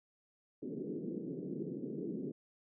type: band-pass noise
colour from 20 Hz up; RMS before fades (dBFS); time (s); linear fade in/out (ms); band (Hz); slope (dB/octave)
white; -41; 0.62-2.32; 10; 150 to 420; 48
effects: none